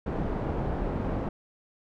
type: low-pass noise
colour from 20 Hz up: pink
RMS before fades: -30 dBFS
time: 0.06-1.29 s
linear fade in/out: 5 ms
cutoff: 780 Hz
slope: 12 dB/octave
effects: none